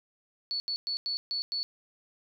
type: tone bursts at uneven times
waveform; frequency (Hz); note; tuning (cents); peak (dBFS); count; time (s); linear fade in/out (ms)
sine; 4435; C#8; 0; -29; 6; 0.51-0.6 / 0.68-0.76 / 0.87-0.97 / 1.06-1.17 / 1.31-1.42 / 1.52-1.63; 0
effects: none